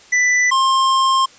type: tone pair in turn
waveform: square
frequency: 1985 / 1061.3 Hz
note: B6 / C6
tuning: +8 / +24 cents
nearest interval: major seventh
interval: 1084 cents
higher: first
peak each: -13 dBFS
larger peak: neither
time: 0.12-0.51 / 0.51-1.26 s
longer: second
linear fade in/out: 10 ms
effects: white hiss -45 dBFS RMS until 1.38 s + resampled to 16000 Hz

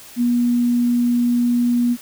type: tone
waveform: sine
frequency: 241.1 Hz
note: B3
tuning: 41 cents flat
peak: -14 dBFS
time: 0.16-1.97 s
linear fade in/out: 50 ms
effects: white hiss -41 dBFS RMS until 2.01 s

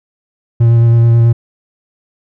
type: tone with vibrato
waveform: triangle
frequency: 116.54 Hz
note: A#2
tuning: in tune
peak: -3 dBFS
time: 0.6-1.33 s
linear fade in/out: 10 ms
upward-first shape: square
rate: 9.2 Hz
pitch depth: 11 cents each way
effects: none

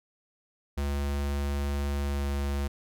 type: tone with pitch glide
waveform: square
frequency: 70.9 to 70.37 Hz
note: C#2 to C#2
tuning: +40 to +27 cents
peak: -28 dBFS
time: 0.77-2.68 s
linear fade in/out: 10 ms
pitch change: -13 cents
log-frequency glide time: 1.99-2.27 s
effects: none

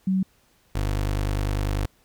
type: tone pair in turn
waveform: sine / 25% pulse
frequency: 189.1 / 50.09 Hz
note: F#3 / G1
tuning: +38 / +38 cents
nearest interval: octave + major seventh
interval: 2300 cents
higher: first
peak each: -19 dBFS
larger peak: neither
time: 0.07-0.23 / 0.75-1.86 s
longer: second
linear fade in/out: 5 ms
effects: pink hiss -62 dBFS RMS until 2.04 s

